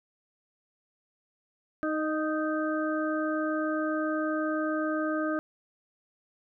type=harmonic tone with a mistuned harmonic; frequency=311.1 Hz; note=D#4; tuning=in tune; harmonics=1 / 2 / 4 / 5; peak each=-29 / -32 / -35 / -36 dBFS; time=1.83-5.39 s; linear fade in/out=0 ms; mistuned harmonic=2; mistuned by=-16 cents; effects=none